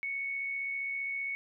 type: tone with amplitude modulation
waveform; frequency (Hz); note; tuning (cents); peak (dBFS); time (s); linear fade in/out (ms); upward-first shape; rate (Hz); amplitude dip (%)
sine; 2217; C#7; 0; -31; 0.03-1.35; 0; sine; 75.2; 30
effects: none